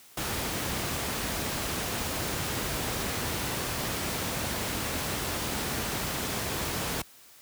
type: noise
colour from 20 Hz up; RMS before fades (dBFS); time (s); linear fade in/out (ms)
pink; -31; 0.17-7.02; 5
effects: white hiss -54 dBFS RMS until 7.41 s + high-pass 60 Hz 12 dB/octave